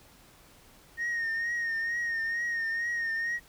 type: tone with vibrato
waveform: sine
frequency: 1852 Hz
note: A#6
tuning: 12 cents flat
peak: -26 dBFS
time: 0.97-3.4 s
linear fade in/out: 50 ms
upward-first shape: triangle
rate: 2.2 Hz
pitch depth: 51 cents each way
effects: tanh soft clip ceiling -27 dBFS + pink hiss -57 dBFS RMS until 3.48 s